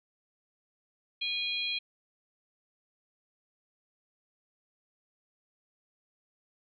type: harmonic tone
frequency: 818 Hz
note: G#5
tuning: 26 cents flat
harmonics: 3 / 4 / 5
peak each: -34 / -33 / -36 dBFS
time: 1.21-1.79 s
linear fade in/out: 10 ms
effects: MP3 96 kbps